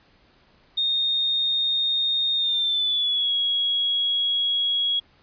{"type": "tone with pitch glide", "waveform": "sine", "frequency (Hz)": [3684, 3320], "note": ["A#7", "G#7"], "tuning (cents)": [-21, -1], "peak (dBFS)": -20, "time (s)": [0.77, 5], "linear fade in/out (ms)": 10, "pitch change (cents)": -180, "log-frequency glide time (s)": [2.35, 3.33], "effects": ["pink hiss -58 dBFS RMS until 5.22 s", "resampled to 11025 Hz"]}